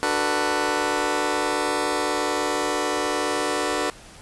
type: chord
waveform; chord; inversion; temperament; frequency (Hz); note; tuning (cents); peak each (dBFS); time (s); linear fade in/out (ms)
15% pulse; B minor seventh; first; just; 296.3 / 370.4 / 444.5 / 493.9; D4 / F#4 / A4 / B4; +15 / +2 / +18 / 0; -21; 0.03-3.9; 0
effects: pink hiss -45 dBFS RMS until 4.21 s + resampled to 24000 Hz